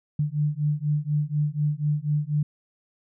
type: beating tone pair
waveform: sine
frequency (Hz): 146.83 / 150.93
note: D3 / D3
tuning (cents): 0 / +48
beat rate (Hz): 4.1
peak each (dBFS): -25 / -25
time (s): 0.19-2.43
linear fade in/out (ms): 5
effects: none